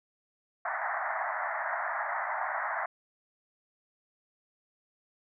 pink band-pass noise, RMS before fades -33 dBFS, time 0.65-2.86 s, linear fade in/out 5 ms, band 630 to 2000 Hz, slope 96 dB/octave, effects none

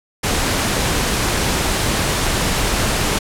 pink noise, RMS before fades -18 dBFS, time 0.23-3.19 s, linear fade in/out 10 ms, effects low-pass 11000 Hz 12 dB/octave

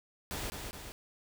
pink noise with echo, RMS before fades -38 dBFS, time 0.31-0.5 s, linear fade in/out 0 ms, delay 210 ms, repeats 2, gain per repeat -4 dB, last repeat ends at 0.92 s, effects none

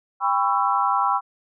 sine chord, C# half-diminished seventh, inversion second, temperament just, 798.3 / 997.9 / 1108.7 / 1330.5 Hz, G5 / B5 / C#6 / E6, +31 / +18 / 0 / +16 cents, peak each -23 / -23 / -24 / -24 dBFS, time 0.2-1.21 s, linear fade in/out 50 ms, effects none

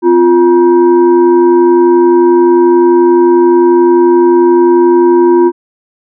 sine tone with frequency modulation, 349.2 Hz, F4, in tune, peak -3 dBFS, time 0.02-5.52 s, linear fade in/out 50 ms, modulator 607 Hz, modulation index 0.59, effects none

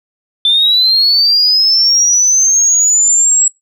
sine linear sweep, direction up, 3520 to 7720 Hz, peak -6 dBFS, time 0.45-3.48 s, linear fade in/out 2 ms, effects noise-tail reverb RT60 0.2 s tail -26 dB re dry + tanh soft clip ceiling -2 dBFS

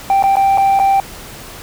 sine tone with dropouts, 784 Hz, G5, in tune, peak -6 dBFS, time 0.1-1 s, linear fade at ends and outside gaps 1 ms, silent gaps 0.225-0.238 / 0.356-0.368 / 0.575-0.581 / 0.791-0.798 s, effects tanh soft clip ceiling -8 dBFS + pink hiss -33 dBFS RMS until 1.62 s

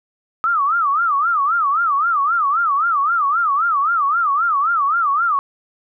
sine tone with vibrato, 1244.5 Hz, D#6, in tune, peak -14 dBFS, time 0.44-5.39 s, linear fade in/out 0 ms, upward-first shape sine, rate 3.8 Hz, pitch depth 210 cents each way, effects none

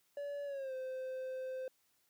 triangle tone with pitch glide, 572 to 518.5 Hz, D5 to C5, -46 to -16 cents, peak -37 dBFS, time 0.17-1.68 s, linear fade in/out 2 ms, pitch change -170 cents, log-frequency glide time 0.45-0.74 s, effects white hiss -75 dBFS RMS until 2.09 s + high-pass 60 Hz 12 dB/octave

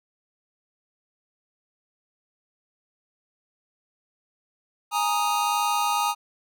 square chord, Ab suspended second, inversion none, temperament equal, 830.6 / 932.3 / 1244.5 Hz, Ab5 / Bb5 / Eb6, 0 / 0 / 0 cents, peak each -27 dBFS, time 4.91-6.15 s, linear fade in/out 50 ms, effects none

